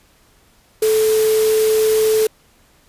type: tone in noise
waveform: sine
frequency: 436 Hz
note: A4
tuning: 16 cents flat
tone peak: -12 dBFS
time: 0.82-2.27 s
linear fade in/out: 5 ms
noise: white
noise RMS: -25 dBFS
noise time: 0.82-2.27 s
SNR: +10 dB
effects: pink hiss -54 dBFS RMS until 2.88 s + resampled to 32000 Hz